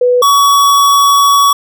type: tone pair in turn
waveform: sine / square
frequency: 493.9 / 1128.1 Hz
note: B4 / C#6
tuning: 0 / +30 cents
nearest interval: octave + major second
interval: 1430 cents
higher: second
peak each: -6 dBFS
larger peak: neither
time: 0.01-0.22 / 0.22-1.53 s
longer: second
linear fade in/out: 5 ms
effects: none